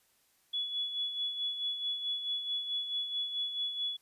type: tone with tremolo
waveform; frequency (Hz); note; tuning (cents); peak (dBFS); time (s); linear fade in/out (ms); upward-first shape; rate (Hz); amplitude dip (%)
sine; 3400; G#7; +40; -30; 0.53-3.97; 10; sine; 4.6; 55
effects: white hiss -70 dBFS RMS until 4.01 s + resampled to 32000 Hz